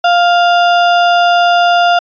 sine tone with sample-and-hold, 698.5 Hz, F5, in tune, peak -6 dBFS, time 0.04-1.99 s, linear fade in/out 5 ms, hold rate 2100 Hz, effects resampled to 11025 Hz

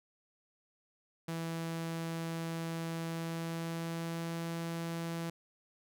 sawtooth tone with pitch glide, 165 to 166.92 Hz, E3 to E3, +2 to +22 cents, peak -32 dBFS, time 1.28-5.3 s, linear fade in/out 5 ms, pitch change +20 cents, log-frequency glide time 3.07-4.48 s, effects none

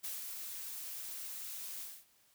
blue noise with ADSR envelope, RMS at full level -40 dBFS, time 0.03-2.05 s, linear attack 17 ms, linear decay 170 ms, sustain -4 dB, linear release 240 ms, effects white hiss -69 dBFS RMS until 2.34 s

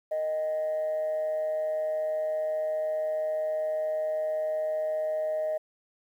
sine tone with amplitude modulation, 622.3 Hz, D#5, in tune, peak -23 dBFS, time 0.11-5.58 s, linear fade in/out 10 ms, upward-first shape sine, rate 165 Hz, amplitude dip 45%, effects tanh soft clip ceiling -23 dBFS + 10-bit

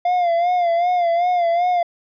triangle tone with vibrato, 698.5 Hz, F5, in tune, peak -13 dBFS, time 0.05-1.83 s, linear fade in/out 5 ms, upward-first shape sine, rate 2.6 Hz, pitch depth 64 cents each way, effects resampled to 11025 Hz

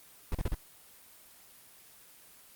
brown noise bursts, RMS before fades -29 dBFS, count 4, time 0.32-0.546 s, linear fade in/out 2 ms, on 28 ms, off 38 ms, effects white hiss -56 dBFS RMS until 2.55 s + Opus 24 kbps

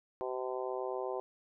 harmonic tone, 127.9 Hz, C3, 39 cents flat, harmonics 3 / 4 / 5 / 6 / 7 / 8, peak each -38 / -40 / -42 / -44 / -45 / -46 dBFS, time 0.21-1.2 s, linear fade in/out 0 ms, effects none

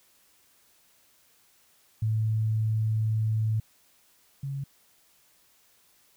sine tone pair in turn, 109.7 / 138.21 Hz, A2 / C#3, -5 / -5 cents, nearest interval major third, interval 400 cents, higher second, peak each -23 / -30 dBFS, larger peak first, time 2.02-3.6 / 4.43-4.64 s, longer first, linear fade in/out 5 ms, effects white hiss -63 dBFS RMS until 6.16 s

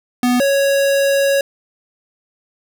square tone pair in turn, 246.9 / 554.3 Hz, B3 / C#5, 0 / 0 cents, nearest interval octave + major second, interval 1400 cents, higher second, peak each -13 / -13 dBFS, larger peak neither, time 0.23-0.4 / 0.4-1.41 s, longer second, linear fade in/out 2 ms, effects none

